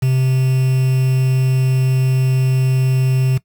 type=tone with quantisation; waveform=triangle; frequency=130.3 Hz; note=C3; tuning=7 cents flat; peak=-10 dBFS; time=0.02-3.38 s; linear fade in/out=10 ms; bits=5; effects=noise-tail reverb RT60 0.1 s tail -18 dB re dry